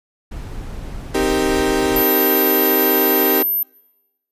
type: noise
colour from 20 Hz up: brown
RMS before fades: -29 dBFS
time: 0.31-2.03 s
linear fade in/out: 10 ms
type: chord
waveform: 35% pulse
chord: C minor seventh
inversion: none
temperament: equal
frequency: 261.6 / 311.1 / 392 / 466.2 Hz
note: C4 / Eb4 / G4 / Bb4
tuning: 0 / 0 / 0 / 0 cents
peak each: -21 / -20 / -17 / -21 dBFS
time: 1.14-3.43 s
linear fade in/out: 10 ms
type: tone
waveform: sine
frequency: 13000 Hz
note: G#9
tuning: 38 cents flat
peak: -15 dBFS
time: 1.96-3.63 s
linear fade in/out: 2 ms
effects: noise-tail reverb RT60 1.0 s tail -26 dB re dry + resampled to 32000 Hz